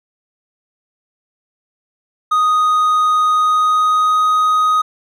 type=tone with pitch glide; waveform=triangle; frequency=1244.5 to 1251.7 Hz; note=D#6 to D#6; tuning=0 to +10 cents; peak=-9 dBFS; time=2.31-4.82 s; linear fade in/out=10 ms; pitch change=+10 cents; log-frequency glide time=3.29-4.21 s; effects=none